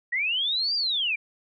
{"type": "linear two-way sweep", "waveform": "sine", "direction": "up then down", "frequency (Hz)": [1864.7, 4838, 2294], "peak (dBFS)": -23, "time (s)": [0.12, 1.16], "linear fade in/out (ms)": 10, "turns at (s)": 0.75, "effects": []}